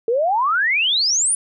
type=exponential sweep; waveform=sine; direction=up; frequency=440 to 10000 Hz; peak=-15 dBFS; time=0.08-1.35 s; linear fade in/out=2 ms; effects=none